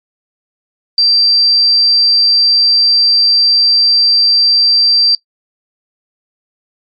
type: tone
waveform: sine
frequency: 4699 Hz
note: D8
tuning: in tune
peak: -6 dBFS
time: 0.98-5.15 s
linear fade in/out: 2 ms
effects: noise-tail reverb RT60 0.1 s tail -20 dB re dry + MP3 32 kbps